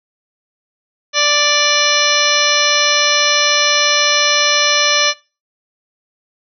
harmonic tone, 587.3 Hz, D5, in tune, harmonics 1 / 2 / 3 / 4 / 5 / 6 / 7 / 9 / 10, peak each -20 / -20 / -20 / -20 / -20 / -20 / -20 / -20 / -20 dBFS, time 1.13-5.14 s, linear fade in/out 50 ms, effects noise-tail reverb RT60 0.3 s tail -20 dB re dry

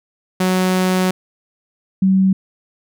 sawtooth / sine tone pair in turn, 185 / 190.53 Hz, F#3 / G3, 0 / -49 cents, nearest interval minor second, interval 51 cents, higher second, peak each -10 dBFS, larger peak neither, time 0.4-1.11 / 2.02-2.33 s, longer first, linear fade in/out 5 ms, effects none

